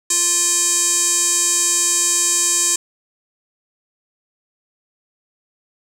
square tone with band-pass filter, 349.2 Hz, F4, in tune, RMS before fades -17 dBFS, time 0.1-2.76 s, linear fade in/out 5 ms, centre 7600 Hz, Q 5.4, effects none

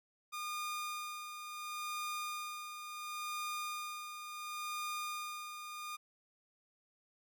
sawtooth tone with tremolo, 1216 Hz, D#6, 40 cents flat, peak -34 dBFS, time 0.32-5.97 s, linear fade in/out 20 ms, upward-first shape sine, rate 0.71 Hz, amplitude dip 55%, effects none

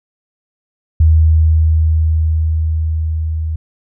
sine tone with level ramp, 79.4 Hz, D#2, 36 cents sharp, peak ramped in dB -5 to -16 dBFS, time 1-3.56 s, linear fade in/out 5 ms, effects none

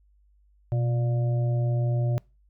harmonic tone with a mistuned harmonic, 118.2 Hz, A#2, 24 cents sharp, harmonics 1 / 3 / 5 / 6, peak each -22 / -38 / -36 / -43 dBFS, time 0.72-2.18 s, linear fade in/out 0 ms, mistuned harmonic 1, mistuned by +61 cents, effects noise-tail reverb RT60 0.3 s tail -25 dB re dry + added 50 Hz sine -58 dBFS peak until 2.49 s

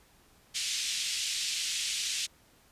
pink band-pass noise, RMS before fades -33 dBFS, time 0.54-2.27 s, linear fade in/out 20 ms, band 2700 to 8200 Hz, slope 24 dB/octave, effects pink hiss -62 dBFS RMS until 2.71 s + resampled to 32000 Hz

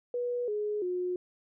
sine tone with pitch steps, 487.1 / 419.2 / 360.7 Hz, B4 / G#4 / F#4, -24 / +16 / -44 cents, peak -29 dBFS, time 0.14-1.16 s, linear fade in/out 2 ms, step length 340 ms, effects none

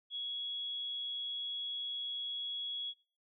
sine tone, 3343 Hz, G#7, 11 cents sharp, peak -37 dBFS, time 0.1-2.94 s, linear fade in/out 50 ms, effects noise-tail reverb RT60 0.4 s tail -21 dB re dry

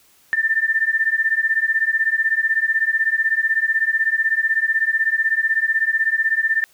sine beating tone pair, 1780 / 1796 Hz, A6 / A6, +20 / +35 cents, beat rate 16 Hz, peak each -19 dBFS, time 0.33-6.64 s, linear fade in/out 0 ms, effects white hiss -55 dBFS RMS until 6.73 s

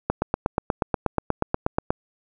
click train, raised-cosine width 1 ms, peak -6 dBFS, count 16, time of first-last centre 0.1-1.905 s, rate 8.31 Hz, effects none

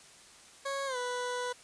20% pulse tone with pitch glide, 551 to 493.7 Hz, C#5 to B4, -11 to -1 cents, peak -28 dBFS, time 0.65-1.53 s, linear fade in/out 10 ms, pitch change -190 cents, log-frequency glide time 0.86-0.97 s, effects white hiss -55 dBFS RMS until 1.63 s + resampled to 22050 Hz

